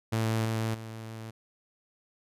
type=tone with level steps; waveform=sawtooth; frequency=111.7 Hz; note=A2; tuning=27 cents sharp; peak=-22 / -24 / -35 dBFS; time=0.12-1.31 s; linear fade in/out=10 ms; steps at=0.45 / 0.74 s; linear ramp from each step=5 ms; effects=resampled to 32000 Hz